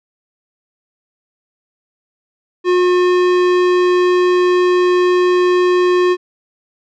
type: tone with tanh clipping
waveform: sine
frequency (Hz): 360.2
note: F#4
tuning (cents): -46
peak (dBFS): -12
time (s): 2.64-6.17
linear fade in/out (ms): 50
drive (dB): 18
effects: none